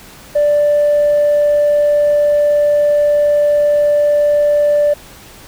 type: tone with tanh clipping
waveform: triangle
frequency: 587.3 Hz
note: D5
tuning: in tune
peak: -9 dBFS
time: 0.35-4.94 s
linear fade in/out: 10 ms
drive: 5 dB
effects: pink hiss -38 dBFS RMS until 5.47 s